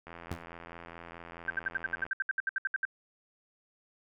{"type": "click train", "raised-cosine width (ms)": 0.5, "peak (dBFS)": -30, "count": 170, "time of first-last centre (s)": [0.07, 2.065], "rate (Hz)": 84.7}
{"type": "tone with exponential decay", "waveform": "sawtooth", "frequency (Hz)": 86.3, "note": "F2", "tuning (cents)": -20, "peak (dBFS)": -27, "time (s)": [0.31, 0.43], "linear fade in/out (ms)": 5, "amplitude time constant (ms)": 26}
{"type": "tone bursts", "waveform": "sine", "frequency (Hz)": 1568, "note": "G6", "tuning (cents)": 0, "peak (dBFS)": -27, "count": 16, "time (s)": [1.48, 2.852], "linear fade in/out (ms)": 2, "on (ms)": 22, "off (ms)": 68}
{"effects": []}